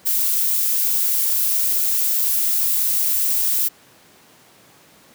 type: noise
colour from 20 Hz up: violet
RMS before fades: -19 dBFS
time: 0.05-3.69 s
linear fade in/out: 20 ms
effects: pink hiss -50 dBFS RMS until 5.14 s + high-pass 150 Hz 12 dB/octave